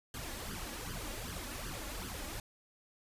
pink noise with flanger, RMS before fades -42 dBFS, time 0.14-2.4 s, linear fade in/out 2 ms, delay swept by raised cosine 0.63 to 3.63 ms, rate 2.6 Hz, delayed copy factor +0.75, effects resampled to 32000 Hz

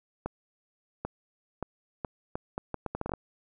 accelerating click train, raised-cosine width 1 ms, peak -18 dBFS, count 14, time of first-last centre 0.26-3.137 s, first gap 790 ms, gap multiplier 0.73, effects none

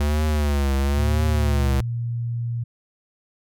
square tone with vibrato, 72.4 Hz, D2, 24 cents flat, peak -19 dBFS, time 0-1.81 s, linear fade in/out 5 ms, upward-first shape triangle, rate 1 Hz, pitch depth 120 cents each way
sine tone with pitch glide, 110 to 117.9 Hz, A2 to A#2, 0 to +20 cents, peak -23 dBFS, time 0.97-2.64 s, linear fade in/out 10 ms, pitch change +120 cents, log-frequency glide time 1.39-1.67 s
effects none

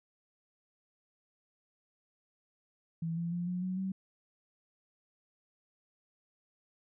sine tone with pitch steps, 164.81 / 169.64 / 174.61 / 179.73 / 184.99 / 190.41 Hz, E3 / E3 / F3 / F3 / F#3 / F#3, 0 / +50 / 0 / +50 / 0 / +50 cents, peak -32 dBFS, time 3.02-3.92 s, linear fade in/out 5 ms, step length 150 ms, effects none

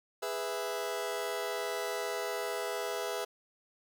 sawtooth chord, E major, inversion first, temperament just, 412 / 494.4 / 659.3 Hz, G#4 / B4 / E5, -14 / +2 / 0 cents, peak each -34 dBFS, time 0.22-3.25 s, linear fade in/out 10 ms, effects none

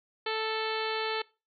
harmonic tone with a mistuned harmonic, 440 Hz, A4, in tune, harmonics 1 / 2 / 3 / 4 / 5 / 6 / 7 / 8 / 9 / 10, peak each -33 / -36 / -38 / -39 / -40 / -41 / -41 / -42 / -43 / -43 dBFS, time 0.26-1.22 s, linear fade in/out 5 ms, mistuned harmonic 9, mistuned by +23 cents, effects noise-tail reverb RT60 0.3 s tail -23 dB re dry

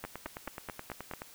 two click trains, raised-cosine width 0.5 ms, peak -23 / -24 dBFS, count 6 / 12, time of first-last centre 0.04-1.136 / 0.05-1.219 s, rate 4.56 / 9.41 Hz, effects white hiss -54 dBFS RMS until 1.34 s

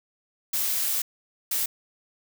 blue noise bursts at uneven times, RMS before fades -26 dBFS, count 2, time 0.53-1.02 / 1.51-1.66 s, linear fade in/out 5 ms, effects none

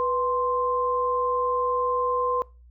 sine tone pair together, 493.2 / 1045.1 Hz, B4 / C6, -2 / -2 cents, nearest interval octave + minor second, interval 1300 cents, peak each -25 / -24 dBFS, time 0-2.42 s, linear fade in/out 0 ms, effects noise-tail reverb RT60 0.3 s tail -23 dB re dry + added 60 Hz sine -48 dBFS peak until 2.7 s

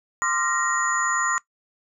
sine tone cluster, 1047 / 1188 / 1381 / 1874 / 6940 Hz, C6 / D6 / F6 / A#6 / A8, +1 / +20 / -20 / +9 / -25 cents, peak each -27 dBFS, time 0.22-1.38 s, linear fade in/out 0 ms, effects noise-tail reverb RT60 0.1 s tail -19 dB re dry

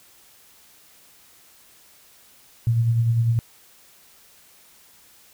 sine tone with tremolo, 115.9 Hz, A#2, 10 cents flat, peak -15 dBFS, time 2.67-3.39 s, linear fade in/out 0 ms, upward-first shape sine, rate 10 Hz, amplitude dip 40%, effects white hiss -53 dBFS RMS until 5.33 s

